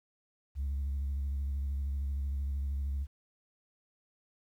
sine tone with vibrato, 69.3 Hz, C#2, in tune, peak -29 dBFS, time 0.55-3.07 s, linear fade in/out 50 ms, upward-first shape square, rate 13 Hz, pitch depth 38 cents each way, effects tanh soft clip ceiling -29 dBFS + 11-bit

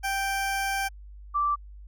20% pulse / sine tone pair in turn, 784 / 1168.9 Hz, G5 / D6, 0 / -9 cents, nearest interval perfect fifth, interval 691 cents, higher second, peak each -21 / -22 dBFS, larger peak first, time 0.03-0.89 / 1.34-1.56 s, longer first, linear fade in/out 20 ms, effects added 50 Hz sine -42 dBFS peak until 1.87 s

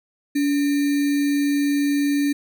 sine tone with sample-and-hold, 285.7 Hz, D4, 48 cents flat, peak -17 dBFS, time 0.35-2.33 s, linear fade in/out 10 ms, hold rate 2100 Hz, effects none

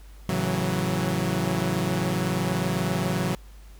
sawtooth chord, F# minor seventh, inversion first, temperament equal with one note detuned, 110 / 137 / 164.81 / 185 Hz, A2 / C#3 / E3 / F#3, 0 / -20 / 0 / 0 cents, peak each -28 / -26 / -25 / -23 dBFS, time 0.29-3.35 s, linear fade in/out 0 ms, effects added 50 Hz sine -43 dBFS peak until 3.79 s + pink hiss -56 dBFS RMS until 3.79 s

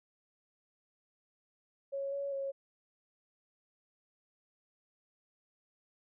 sine tone with pitch steps, 552 / 560 / 548 Hz, C#5 / C#5 / C#5, -7 / +18 / -20 cents, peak -34 dBFS, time 1.92-2.52 s, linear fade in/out 20 ms, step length 200 ms, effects none

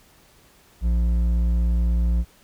triangle tone with hard clipping, 58.27 Hz, A#1, in tune, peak -19 dBFS, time 0.81-2.25 s, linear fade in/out 50 ms, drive 10 dB, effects pink hiss -55 dBFS RMS until 2.43 s

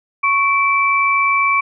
sine tone pair together, 1108.7 / 2324 Hz, C#6 / D7, 0 / -19 cents, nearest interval octave + minor second, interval 1281 cents, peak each -15 dBFS, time 0.23-1.61 s, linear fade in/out 10 ms, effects none

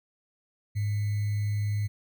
sine tone with sample-and-hold, 103.83 Hz, G#2, in tune, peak -25 dBFS, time 0.75-1.88 s, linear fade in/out 20 ms, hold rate 2100 Hz, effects none

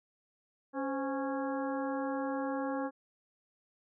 harmonic tone with a mistuned harmonic, 275.6 Hz, C#4, 10 cents flat, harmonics 1 / 2 / 3 / 4 / 5 / 6, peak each -35 / -37 / -40 / -43 / -47 / -47 dBFS, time 0.73-2.91 s, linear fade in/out 50 ms, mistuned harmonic 2, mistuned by -86 cents, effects none

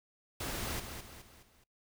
pink noise with echo, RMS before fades -38 dBFS, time 0.4-0.8 s, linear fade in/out 5 ms, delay 210 ms, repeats 4, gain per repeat -7 dB, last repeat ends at 1.64 s, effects noise-tail reverb RT60 0.2 s tail -26 dB re dry

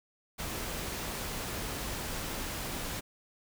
pink noise, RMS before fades -37 dBFS, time 0.38-3.01 s, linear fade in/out 20 ms, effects none

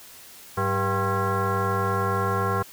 sine tone with frequency modulation, 484.6 Hz, B4, 33 cents flat, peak -21 dBFS, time 0.57-2.63 s, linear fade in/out 10 ms, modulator 293 Hz, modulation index 3.2, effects white hiss -46 dBFS RMS until 2.72 s

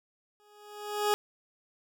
20% pulse tone with exponential growth, 416.3 Hz, G#4, 4 cents sharp, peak -18 dBFS, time 0.4-1.14 s, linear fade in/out 0 ms, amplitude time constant 160 ms, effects none

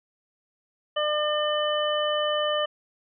harmonic tone, 600 Hz, D5, 37 cents sharp, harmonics 1 / 2 / 3 / 5, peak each -25 / -29 / -34 / -29 dBFS, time 0.96-2.66 s, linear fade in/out 10 ms, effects none

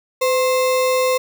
sine tone with sample-and-hold, 510 Hz, C5, 44 cents flat, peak -14 dBFS, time 0.21-1.18 s, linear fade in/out 10 ms, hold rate 1575 Hz, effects none

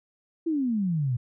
sine exponential sweep, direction down, 340.3 to 116.54 Hz, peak -23 dBFS, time 0.46-1.17 s, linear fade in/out 10 ms, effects none

